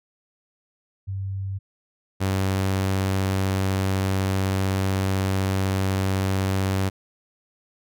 sine / sawtooth tone pair in turn, 97 / 95.89 Hz, G2 / G2, -18 / -38 cents, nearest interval unison, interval 20 cents, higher first, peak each -26 / -17 dBFS, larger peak second, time 1.07-1.59 / 2.2-6.9 s, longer second, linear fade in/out 20 ms, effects none

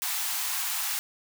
white high-pass noise, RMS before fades -30 dBFS, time 0.02-0.99 s, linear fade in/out 0 ms, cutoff 720 Hz, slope 96 dB/octave, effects none

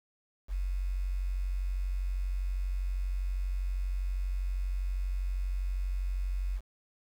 sine tone with quantisation, 46.25 Hz, F#1, in tune, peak -29 dBFS, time 0.48-6.61 s, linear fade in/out 50 ms, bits 9, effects none

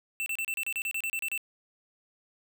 square tone bursts, 2675 Hz, E7, 25 cents sharp, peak -30 dBFS, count 13, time 0.2-1.377 s, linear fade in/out 0 ms, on 61 ms, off 32 ms, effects none

